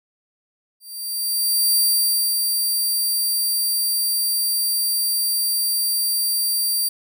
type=tone with ADSR envelope; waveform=10% pulse; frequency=4705 Hz; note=D8; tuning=2 cents sharp; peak=-8 dBFS; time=0.8-6.89 s; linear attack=960 ms; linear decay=580 ms; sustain=-4 dB; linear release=10 ms; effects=none